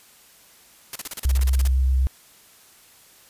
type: noise bursts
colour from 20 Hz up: white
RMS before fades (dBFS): -31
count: 13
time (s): 0.93-1.676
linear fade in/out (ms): 2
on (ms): 26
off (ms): 34
type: tone with vibrato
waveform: sine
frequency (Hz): 65.3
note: C2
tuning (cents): -3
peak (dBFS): -16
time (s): 1.25-2.07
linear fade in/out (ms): 0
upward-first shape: square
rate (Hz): 7.9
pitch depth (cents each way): 11
type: clicks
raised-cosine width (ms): 0.5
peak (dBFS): -28 / -23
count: 2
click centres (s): 1.377 / 1.393
effects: white hiss -52 dBFS RMS until 3.29 s + resampled to 32000 Hz